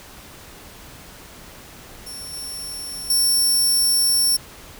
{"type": "tone with level steps", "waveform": "15% pulse", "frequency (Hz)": 5440, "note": "F8", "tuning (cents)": -46, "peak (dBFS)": [-27, -24, -10], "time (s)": [2.06, 4.37], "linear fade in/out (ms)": 10, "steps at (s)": [2.33, 3.1], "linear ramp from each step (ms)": 2, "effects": ["pink hiss -42 dBFS RMS until 4.79 s"]}